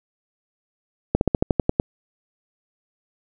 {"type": "slowing click train", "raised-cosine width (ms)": 2, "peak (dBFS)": -3, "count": 9, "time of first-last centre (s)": [1.15, 1.799], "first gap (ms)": 61, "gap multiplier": 1.08, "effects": []}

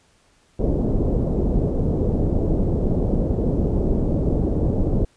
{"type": "low-pass noise", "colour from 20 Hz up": "pink", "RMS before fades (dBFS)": -20, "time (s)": [0.59, 5.05], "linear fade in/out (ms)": 5, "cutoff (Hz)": 520, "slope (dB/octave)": 24, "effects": ["pink hiss -59 dBFS RMS until 5.16 s", "resampled to 22050 Hz"]}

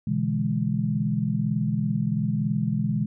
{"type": "chord", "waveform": "sine", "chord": "E dominant seventh", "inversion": "second", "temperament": "equal", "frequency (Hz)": [123.47, 146.83, 164.81, 207.7], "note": ["B2", "D3", "E3", "G#3"], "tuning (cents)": [0, 0, 0, 0], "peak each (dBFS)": [-28, -29, -28, -26], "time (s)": [0.07, 3.06], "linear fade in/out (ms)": 5, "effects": []}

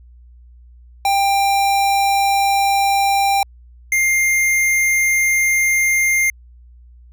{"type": "tone pair in turn", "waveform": "square", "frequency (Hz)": [792, 2110], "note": ["G5", "C7"], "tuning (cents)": [18, 14], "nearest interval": "octave + perfect fourth", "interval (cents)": 1696, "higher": "second", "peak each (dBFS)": -14, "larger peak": "neither", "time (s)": [[1.05, 3.43], [3.92, 6.3]], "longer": "neither", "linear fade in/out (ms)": 2, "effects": ["added 60 Hz sine -41 dBFS peak until 7.12 s"]}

